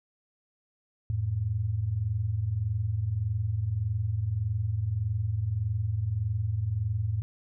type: tone pair together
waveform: sine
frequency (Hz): 87.32 / 109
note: F2 / A2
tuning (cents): 0 / -16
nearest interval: major third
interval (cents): 384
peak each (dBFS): -32 / -27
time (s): 1.1-7.22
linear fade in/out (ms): 0
effects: none